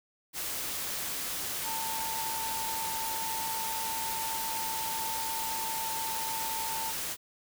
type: tone in noise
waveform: sine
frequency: 896 Hz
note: A5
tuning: 31 cents sharp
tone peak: -35 dBFS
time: 1.63-6.94 s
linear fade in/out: 50 ms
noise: white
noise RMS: -35 dBFS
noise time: 0.33-7.17 s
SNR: -3 dB
effects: none